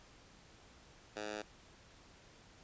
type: tone with high-pass filter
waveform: 10% pulse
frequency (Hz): 105.6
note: G#2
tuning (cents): +29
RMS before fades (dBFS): -43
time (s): 1.16-1.42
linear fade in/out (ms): 5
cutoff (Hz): 410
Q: 0.69
effects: pink hiss -61 dBFS RMS until 2.63 s + resampled to 16000 Hz